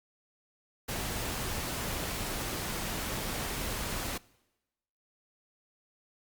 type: noise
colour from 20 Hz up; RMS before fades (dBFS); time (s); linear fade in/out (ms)
pink; -35; 0.88-4.18; 10
effects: noise-tail reverb RT60 1.0 s tail -23 dB re dry + Opus 48 kbps